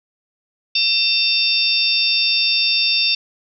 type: harmonic tone with a mistuned harmonic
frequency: 900 Hz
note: A5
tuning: 39 cents sharp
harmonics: 3 / 4 / 5 / 6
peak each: -20 / -20 / -20 / -20 dBFS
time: 0.75-3.15 s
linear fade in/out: 5 ms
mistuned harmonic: 5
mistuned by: +48 cents
effects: none